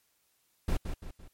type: noise with echo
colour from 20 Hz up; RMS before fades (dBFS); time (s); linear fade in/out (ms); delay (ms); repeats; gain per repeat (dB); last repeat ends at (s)
brown; -27; 0.68-0.77; 5; 170; 3; -7; 1.28
effects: white hiss -72 dBFS RMS until 1.33 s + MP3 64 kbps